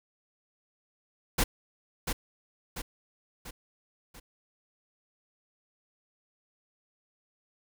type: noise with echo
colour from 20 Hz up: pink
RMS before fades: -24 dBFS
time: 1.38-1.44 s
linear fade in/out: 10 ms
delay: 690 ms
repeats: 4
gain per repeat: -6 dB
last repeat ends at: 4.2 s
effects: none